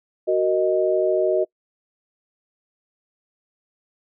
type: chord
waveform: sine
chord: D# minor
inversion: first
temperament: just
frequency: 373.4 / 466.7 / 622.3 Hz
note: F#4 / A#4 / D#5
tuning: +16 / +2 / 0 cents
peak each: -20 / -25 / -20 dBFS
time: 0.27-1.45 s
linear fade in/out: 20 ms
effects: noise-tail reverb RT60 0.1 s tail -25 dB re dry